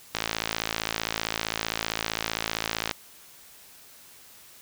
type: click train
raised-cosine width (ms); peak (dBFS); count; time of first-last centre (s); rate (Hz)
0.2; -8; 154; 0.15-2.912; 55.4
effects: white hiss -51 dBFS RMS until 4.61 s